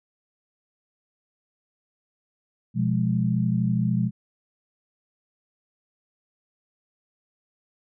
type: chord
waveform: sine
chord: F diminished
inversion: second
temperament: equal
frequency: 123.47 / 174.61 / 207.7 Hz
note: Cb3 / F3 / Ab3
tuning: 0 / 0 / 0 cents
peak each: -24 / -25 / -25 dBFS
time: 2.74-4.11 s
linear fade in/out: 50 ms
effects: none